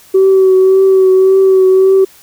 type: tone with vibrato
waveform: sine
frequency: 380 Hz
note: F#4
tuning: 46 cents sharp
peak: -3 dBFS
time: 0.14-2.05 s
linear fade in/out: 10 ms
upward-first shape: triangle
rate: 1.8 Hz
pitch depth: 26 cents each way
effects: tanh soft clip ceiling -1 dBFS + white hiss -42 dBFS RMS until 2.22 s